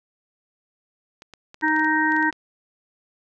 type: clicks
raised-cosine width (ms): 0.2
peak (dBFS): -25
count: 12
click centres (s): 1.221 / 1.337 / 1.544 / 1.612 / 1.682 / 1.764 / 1.795 / 1.846 / 2.121 / 2.165 / 2.227 / 2.327
type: harmonic tone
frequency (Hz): 311.4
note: D#4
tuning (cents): +2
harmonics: 1 / 3 / 5 / 6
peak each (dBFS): -23 / -23 / -23 / -23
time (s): 1.62-2.31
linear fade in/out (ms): 20
effects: none